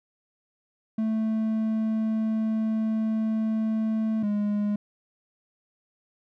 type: tone pair in turn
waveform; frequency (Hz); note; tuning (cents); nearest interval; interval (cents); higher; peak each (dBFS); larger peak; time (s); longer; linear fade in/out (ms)
triangle; 220 / 207; A3 / G#3; 0 / -5; minor second; 105; first; -21; neither; 0.98-4.23 / 4.23-4.76; first; 5
effects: none

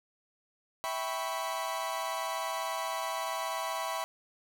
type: chord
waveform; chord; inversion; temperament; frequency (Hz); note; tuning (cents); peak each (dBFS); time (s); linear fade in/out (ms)
40% pulse; C# half-diminished seventh; first; equal with one note detuned; 655.8 / 784 / 987.8 / 1108.7; E5 / G5 / B5 / C#6; -9 / 0 / 0 / 0; -37 / -39 / -36 / -38; 0.84-4.04; 0
effects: none

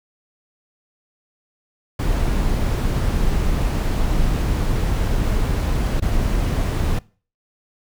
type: noise with dropouts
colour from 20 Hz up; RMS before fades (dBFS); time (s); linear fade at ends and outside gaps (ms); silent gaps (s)
brown; -19; 1.99-6.99; 5; 6-6.021
effects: noise-tail reverb RT60 0.4 s tail -23 dB re dry

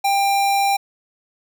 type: tone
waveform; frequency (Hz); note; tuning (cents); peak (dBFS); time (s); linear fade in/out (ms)
square; 794; G5; +22; -16; 0.04-0.77; 10
effects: none

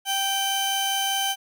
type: tone pair together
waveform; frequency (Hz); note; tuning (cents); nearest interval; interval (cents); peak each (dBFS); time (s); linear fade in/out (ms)
sawtooth; 784 / 3071; G5 / G7; 0 / -36; 2 octaves; 2364; -22; 0.05-1.36; 50
effects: none

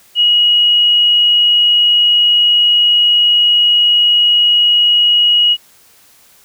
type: tone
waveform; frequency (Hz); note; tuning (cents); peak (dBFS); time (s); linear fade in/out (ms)
sine; 2900; F#7; -35; -7; 0.15-5.57; 50
effects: white hiss -47 dBFS RMS until 6.44 s

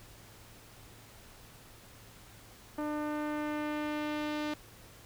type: tone with low-pass filter sweep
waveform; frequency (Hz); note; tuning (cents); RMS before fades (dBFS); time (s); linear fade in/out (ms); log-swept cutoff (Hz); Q
sawtooth; 300; D4; +37; -35; 2.78-4.54; 5; 1200 to 4300; 1.1
effects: added 110 Hz sine -60 dBFS peak until 5.05 s + pink hiss -55 dBFS RMS until 5.05 s

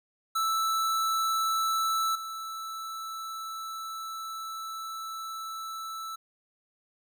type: tone with level steps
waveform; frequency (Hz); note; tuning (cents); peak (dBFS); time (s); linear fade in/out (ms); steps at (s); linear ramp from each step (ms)
square; 1318.5; E6; 0; -26 / -36; 0.35-6.16; 10; 2.15; 5
effects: none

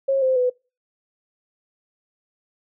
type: tone with pitch steps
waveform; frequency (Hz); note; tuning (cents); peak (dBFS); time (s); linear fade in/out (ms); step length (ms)
sine; 542 / 520.2 / 499.3; C#5 / C5 / B4; -39 / -10 / +19; -16; 0.08-0.5; 10; 140
effects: noise-tail reverb RT60 0.3 s tail -25 dB re dry

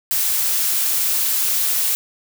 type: noise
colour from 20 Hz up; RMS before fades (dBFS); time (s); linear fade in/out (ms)
blue; -19; 0.11-1.95; 0
effects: none

